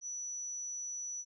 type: tone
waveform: sine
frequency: 5920 Hz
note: F#8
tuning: in tune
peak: -38 dBFS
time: 0.01-1.25 s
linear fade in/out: 50 ms
effects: none